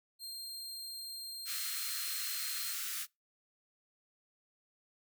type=tone; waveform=sawtooth; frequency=4191 Hz; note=C8; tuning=2 cents sharp; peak=-39 dBFS; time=0.19-2.76 s; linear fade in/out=50 ms
type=high-pass noise; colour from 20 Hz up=white; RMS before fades=-39 dBFS; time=1.45-3.07 s; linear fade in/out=50 ms; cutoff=1200 Hz; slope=96 dB/octave
effects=noise-tail reverb RT60 0.2 s tail -24 dB re dry